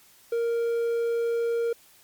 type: tone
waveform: triangle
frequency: 466.2 Hz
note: A#4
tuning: in tune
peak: -21 dBFS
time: 0.32-1.73 s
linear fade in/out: 5 ms
effects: white hiss -56 dBFS RMS until 2.03 s + MP3 96 kbps